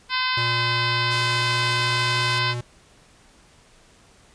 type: harmonic tone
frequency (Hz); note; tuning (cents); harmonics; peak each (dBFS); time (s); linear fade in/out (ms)
512; C5; -38; 2 / 3 / 4 / 5 / 6 / 7 / 8 / 9 / 10; -26 / -28 / -29 / -30 / -31 / -31 / -32 / -33 / -33; 0.09-2.55; 50
type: tone with pitch glide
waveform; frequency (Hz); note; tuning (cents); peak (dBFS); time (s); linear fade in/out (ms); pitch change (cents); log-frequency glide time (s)
square; 118.8 to 120.95; A#2 to B2; +33 to -36; -27; 0.37-2.61; 5; +31; 0.59-2.18
type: low-pass noise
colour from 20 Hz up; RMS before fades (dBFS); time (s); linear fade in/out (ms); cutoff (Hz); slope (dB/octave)
white; -36; 1.1-2.4; 20; 9200; 12
effects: pink hiss -54 dBFS RMS until 4.34 s + resampled to 22050 Hz